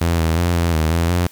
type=tone with pitch steps; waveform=sawtooth; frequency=84.6 / 81.2 / 86.8 / 84.9 / 79.1 / 84.1 / 87.9 Hz; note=E2 / E2 / F2 / F2 / D#2 / E2 / F2; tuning=+45 / -26 / -10 / -48 / +29 / +35 / +12 cents; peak=-11 dBFS; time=0.01-1.27 s; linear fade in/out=5 ms; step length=180 ms; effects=white hiss -47 dBFS RMS until 1.31 s